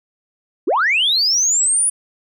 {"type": "linear sweep", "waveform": "sine", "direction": "up", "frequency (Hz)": [261.4, 9956], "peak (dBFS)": -12, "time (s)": [0.67, 1.9], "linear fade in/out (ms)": 10, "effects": ["tanh soft clip ceiling -9 dBFS"]}